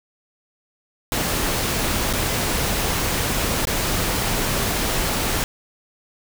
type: noise with dropouts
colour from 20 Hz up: pink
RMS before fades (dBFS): -22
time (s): 1.12-5.44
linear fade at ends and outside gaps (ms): 1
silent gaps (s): 2.129-2.135 / 3.653-3.671
effects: none